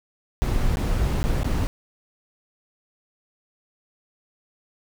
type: noise with dropouts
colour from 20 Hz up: brown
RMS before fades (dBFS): -22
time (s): 0.42-1.67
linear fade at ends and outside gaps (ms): 0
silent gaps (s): 0.757-0.771 / 1.23-1.24 / 1.433-1.444
effects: none